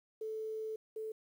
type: tone pair in turn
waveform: sine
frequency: 437.8 / 437.8 Hz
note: A4 / A4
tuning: -9 / -9 cents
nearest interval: unison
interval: 0 cents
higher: neither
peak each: -37 / -38 dBFS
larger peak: first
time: 0.21-0.76 / 0.96-1.12 s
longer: first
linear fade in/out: 5 ms
effects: 11-bit